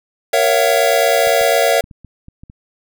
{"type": "chord", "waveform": "square", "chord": "F# dominant seventh", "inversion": "first", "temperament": "equal with one note detuned", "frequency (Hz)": [466.2, 554.4, 670.4, 740], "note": ["A#4", "C#5", "E5", "F#5"], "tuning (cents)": [0, 0, 29, 0], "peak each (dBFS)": [-19, -17, -16, -21], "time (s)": [0.33, 1.81], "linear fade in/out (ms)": 5}
{"type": "noise", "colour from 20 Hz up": "violet", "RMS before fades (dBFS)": -31, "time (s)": [0.42, 1.72], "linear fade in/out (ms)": 10}
{"type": "clicks", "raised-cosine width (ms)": 5, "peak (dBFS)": -25, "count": 8, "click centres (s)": [1.272, 1.413, 1.841, 1.912, 2.047, 2.284, 2.435, 2.499]}
{"effects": []}